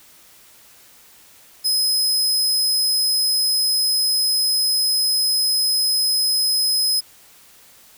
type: tone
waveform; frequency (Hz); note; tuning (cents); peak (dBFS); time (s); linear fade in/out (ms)
sawtooth; 5080; D#8; +35; -14; 1.64-7.01; 20
effects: white hiss -49 dBFS RMS until 7.97 s